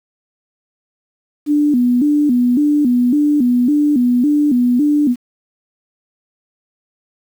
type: tone with vibrato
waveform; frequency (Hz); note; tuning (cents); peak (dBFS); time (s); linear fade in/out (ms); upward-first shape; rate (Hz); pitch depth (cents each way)
sine; 268.9; C4; +47; -10; 1.46-5.16; 50; square; 1.8; 160
effects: 7-bit